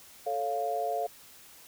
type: chord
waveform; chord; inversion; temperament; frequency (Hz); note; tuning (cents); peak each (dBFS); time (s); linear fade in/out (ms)
sine; A augmented; none; equal; 440 / 554.4 / 698.5; A4 / C#5 / E#5; 0 / 0 / 0; -35 / -35 / -30; 0.26-1.07; 10
effects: white hiss -53 dBFS RMS until 1.67 s